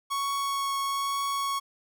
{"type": "tone with vibrato", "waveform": "45% pulse", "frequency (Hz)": 1108.7, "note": "C#6", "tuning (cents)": 0, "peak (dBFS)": -27, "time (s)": [0.1, 1.6], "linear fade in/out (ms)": 20, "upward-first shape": "triangle", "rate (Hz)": 1.1, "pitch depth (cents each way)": 10, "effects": []}